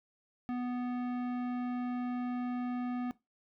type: tone with tanh clipping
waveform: sine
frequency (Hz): 246.9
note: B3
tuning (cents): 0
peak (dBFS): -35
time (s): 0.49-3.11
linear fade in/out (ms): 0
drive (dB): 16
effects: noise-tail reverb RT60 0.2 s tail -18 dB re dry

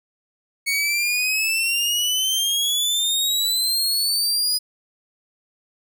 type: exponential sweep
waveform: sawtooth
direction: up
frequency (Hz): 2217 to 4974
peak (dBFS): -16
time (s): 0.66-4.59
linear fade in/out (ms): 20
effects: none

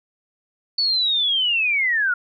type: linear sweep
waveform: sine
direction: down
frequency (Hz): 4500 to 1396.9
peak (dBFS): -17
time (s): 0.78-2.14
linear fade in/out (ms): 5
effects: none

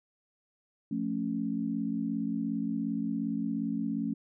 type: chord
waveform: sine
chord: F augmented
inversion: none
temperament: equal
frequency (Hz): 174.61 / 220 / 277.2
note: F3 / A3 / C#4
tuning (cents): 0 / 0 / 0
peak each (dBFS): -37 / -32 / -33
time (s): 0.91-4.14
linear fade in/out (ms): 5
effects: none

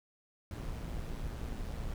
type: noise with amplitude modulation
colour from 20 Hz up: brown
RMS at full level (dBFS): -37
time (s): 0.51-1.94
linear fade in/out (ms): 2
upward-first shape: sine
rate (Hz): 114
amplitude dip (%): 45
effects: none

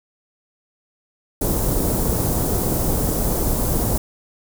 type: band-stop noise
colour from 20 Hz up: pink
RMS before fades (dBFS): -20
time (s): 1.41-3.98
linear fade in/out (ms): 5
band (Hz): 630 to 10000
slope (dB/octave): 12
effects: none

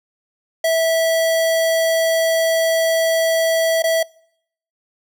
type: tone with dropouts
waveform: square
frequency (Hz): 654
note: E5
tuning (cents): -14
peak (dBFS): -15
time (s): 0.64-4.03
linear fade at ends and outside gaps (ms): 5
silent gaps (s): 3.823-3.839
effects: noise-tail reverb RT60 0.7 s tail -24 dB re dry

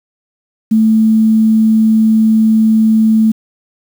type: tone with quantisation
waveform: sine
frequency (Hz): 220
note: A3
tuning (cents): 0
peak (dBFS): -6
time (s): 0.71-3.32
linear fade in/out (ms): 10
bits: 6
effects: none

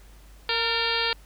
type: harmonic tone with a mistuned harmonic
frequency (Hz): 462.7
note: A#4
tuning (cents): -13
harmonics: 1 / 2 / 3 / 4 / 5 / 6 / 7 / 8 / 9 / 10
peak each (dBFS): -32 / -32 / -32 / -32 / -32 / -32 / -32 / -32 / -32 / -32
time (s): 0.49-1.13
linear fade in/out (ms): 2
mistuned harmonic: 4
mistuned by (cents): -53
effects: added 50 Hz sine -47 dBFS peak until 1.25 s + pink hiss -56 dBFS RMS until 1.25 s

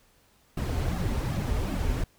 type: noise with flanger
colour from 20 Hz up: brown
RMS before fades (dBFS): -28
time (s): 0.57-2.04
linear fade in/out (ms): 5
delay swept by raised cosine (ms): 2 to 6.3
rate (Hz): 2.6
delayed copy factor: -0.75
effects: pink hiss -63 dBFS RMS until 2.18 s

